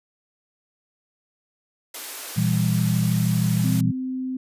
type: high-pass noise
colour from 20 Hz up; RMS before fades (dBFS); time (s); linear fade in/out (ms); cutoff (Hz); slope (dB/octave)
white; -34; 1.94-3.81; 5; 260; 96
type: chord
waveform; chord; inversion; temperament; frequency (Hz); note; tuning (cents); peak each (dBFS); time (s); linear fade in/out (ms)
sine; E diminished; second; just; 118.67 / 164.81 / 197.78; Bb2 / E3 / G3; +31 / 0 / +16; -22 / -22 / -24; 2.36-3.92; 20
type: tone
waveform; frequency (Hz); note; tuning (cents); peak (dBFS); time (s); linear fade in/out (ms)
sine; 258.3; C4; -22; -25; 3.64-4.37; 5
effects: resampled to 32000 Hz